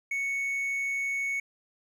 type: tone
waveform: triangle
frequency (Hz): 2217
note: C#7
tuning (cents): 0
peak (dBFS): -26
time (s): 0.11-1.4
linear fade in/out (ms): 5
effects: none